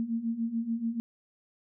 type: beating tone pair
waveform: sine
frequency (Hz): 225.3 / 232.2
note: A3 / A#3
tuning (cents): +41 / -7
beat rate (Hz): 6.9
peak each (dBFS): -34 / -30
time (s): 0-1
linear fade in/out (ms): 0
effects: none